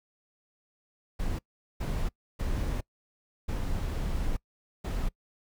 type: noise bursts at uneven times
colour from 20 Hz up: brown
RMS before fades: -30 dBFS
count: 5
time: 1.19-1.39 / 1.8-2.09 / 2.39-2.81 / 3.48-4.37 / 4.84-5.09 s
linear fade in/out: 10 ms
effects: noise-tail reverb RT60 0.1 s tail -24 dB re dry